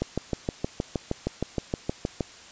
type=click train; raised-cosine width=2 ms; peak=-12 dBFS; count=15; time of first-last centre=0.02-2.208 s; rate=6.4 Hz; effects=white hiss -47 dBFS RMS until 2.51 s + resampled to 16000 Hz